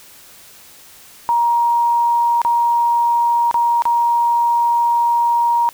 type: tone with dropouts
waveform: sine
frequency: 943 Hz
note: A#5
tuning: 20 cents sharp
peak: -12 dBFS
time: 1.29-5.69 s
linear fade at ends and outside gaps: 0 ms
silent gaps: 2.417-2.449 / 3.512-3.543 / 3.821-3.854 s
effects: white hiss -43 dBFS RMS until 5.73 s